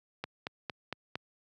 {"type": "click train", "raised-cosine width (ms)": 0.3, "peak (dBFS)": -19, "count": 5, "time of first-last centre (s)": [0.24, 1.155], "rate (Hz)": 4.37, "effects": ["high-pass 100 Hz 12 dB/octave"]}